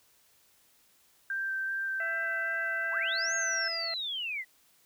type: tone with vibrato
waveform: sine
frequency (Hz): 1568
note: G6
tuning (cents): 0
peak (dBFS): -30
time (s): 1.3-3.68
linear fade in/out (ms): 2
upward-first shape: square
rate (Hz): 2.6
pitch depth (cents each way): 9
type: harmonic tone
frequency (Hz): 666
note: E5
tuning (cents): +18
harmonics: 1 / 2 / 3 / 4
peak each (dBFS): -40 / -44 / -38 / -48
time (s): 2-3.94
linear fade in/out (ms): 2
type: linear two-way sweep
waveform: sine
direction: up then down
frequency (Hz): 698 to 6630 to 1916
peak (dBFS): -32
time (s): 2.91-4.45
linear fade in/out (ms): 50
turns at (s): 3.34
effects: white hiss -65 dBFS RMS until 4.85 s